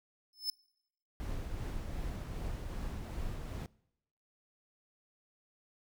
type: tone with exponential growth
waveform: 45% pulse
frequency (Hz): 5240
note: E8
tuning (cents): -11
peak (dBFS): -29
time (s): 0.33-0.5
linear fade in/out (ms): 2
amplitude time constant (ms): 35
type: noise with tremolo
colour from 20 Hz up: brown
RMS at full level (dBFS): -38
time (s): 1.2-3.66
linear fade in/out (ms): 0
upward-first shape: triangle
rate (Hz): 2.6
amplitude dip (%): 30
effects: noise-tail reverb RT60 0.8 s tail -23 dB re dry